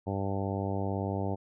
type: harmonic tone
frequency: 98 Hz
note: G2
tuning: in tune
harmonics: 1 / 2 / 3 / 4 / 5 / 6 / 7 / 8 / 9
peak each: -33 / -36 / -38 / -39 / -40 / -41 / -41 / -42 / -43 dBFS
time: 0.06-1.36 s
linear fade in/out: 20 ms
effects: none